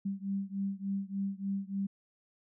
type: beating tone pair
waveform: sine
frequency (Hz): 195.1 / 198.5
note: G3 / G3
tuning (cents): -8 / +22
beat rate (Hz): 3.4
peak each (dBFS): -35 / -36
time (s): 0.05-1.87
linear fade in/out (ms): 10
effects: none